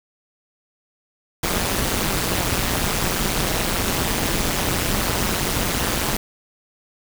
pink noise with amplitude modulation, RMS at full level -18 dBFS, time 1.43-6.17 s, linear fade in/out 5 ms, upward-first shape sine, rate 180 Hz, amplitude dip 90%, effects none

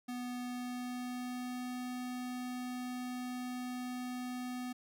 square tone with pitch glide, 246.9 to 249.5 Hz, B3 to B3, 0 to +18 cents, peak -39 dBFS, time 0.08-4.73 s, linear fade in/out 10 ms, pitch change +18 cents, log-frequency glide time 0.41-1.77 s, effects none

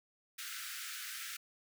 pink high-pass noise, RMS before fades -44 dBFS, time 0.38-1.37 s, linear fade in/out 10 ms, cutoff 1300 Hz, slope 96 dB/octave, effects none

